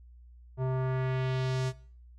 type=tone with low-pass filter sweep; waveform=square; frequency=130 Hz; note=C3; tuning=11 cents flat; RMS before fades=-30 dBFS; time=0.57-1.73 s; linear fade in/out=50 ms; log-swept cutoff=780 to 7700 Hz; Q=1.2; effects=noise-tail reverb RT60 0.5 s tail -20 dB re dry + added 60 Hz sine -50 dBFS peak until 2.18 s